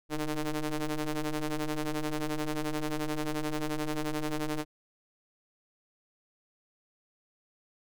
sawtooth ring-modulated tone, 151.3 Hz, D#3, 48 cents flat, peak -23 dBFS, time 0.09-4.65 s, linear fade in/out 50 ms, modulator 157 Hz, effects none

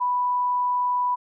sine tone, 987.8 Hz, B5, in tune, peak -20 dBFS, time 0-1.16 s, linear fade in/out 20 ms, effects none

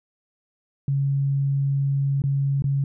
sine tone with dropouts, 138.7 Hz, C#3, 1 cent sharp, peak -19 dBFS, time 0.88-2.84 s, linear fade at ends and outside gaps 2 ms, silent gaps 2.22-2.238 / 2.622-2.641 s, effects none

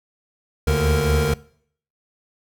square tone cluster, 73.1 / 77.3 / 146.7 / 465.3 Hz, D2 / D#2 / D3 / A#4, -7 / -11 / -2 / -3 cents, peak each -23 dBFS, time 0.67-1.34 s, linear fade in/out 5 ms, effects noise-tail reverb RT60 0.6 s tail -22 dB re dry

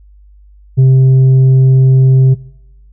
sine tone with tanh clipping, 131.5 Hz, C3, 9 cents sharp, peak -4 dBFS, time 0.77-2.35 s, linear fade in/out 20 ms, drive 3 dB, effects noise-tail reverb RT60 0.9 s tail -23 dB re dry + added 50 Hz sine -38 dBFS peak until 2.92 s

